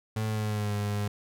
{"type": "tone with pitch glide", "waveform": "35% pulse", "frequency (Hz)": [109.1, 103.1], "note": ["A2", "G#2"], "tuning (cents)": [-14, -12], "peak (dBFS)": -26, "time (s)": [0.16, 1.08], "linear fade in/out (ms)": 5, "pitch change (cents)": -98, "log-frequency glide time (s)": [0.27, 0.74], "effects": []}